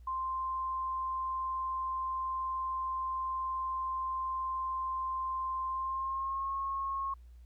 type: tone with pitch glide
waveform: sine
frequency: 1046.5 to 1087.8 Hz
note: C6 to C#6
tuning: 0 to -33 cents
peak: -32 dBFS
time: 0.07-7.14 s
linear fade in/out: 5 ms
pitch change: +67 cents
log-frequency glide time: 5.68-6.53 s
effects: added 60 Hz sine -50 dBFS peak until 7.45 s + pink hiss -75 dBFS RMS until 7.45 s